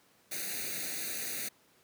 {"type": "noise with comb filter", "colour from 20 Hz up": "white", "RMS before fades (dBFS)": -37, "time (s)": [0.31, 1.49], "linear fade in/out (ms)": 10, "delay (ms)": 0.47, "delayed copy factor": 0.9, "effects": ["pink hiss -65 dBFS RMS until 1.83 s", "high-pass 150 Hz 12 dB/octave"]}